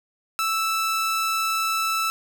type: tone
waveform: sawtooth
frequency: 1318.5 Hz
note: E6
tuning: in tune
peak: -18 dBFS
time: 0.39-2.1 s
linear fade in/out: 0 ms
effects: none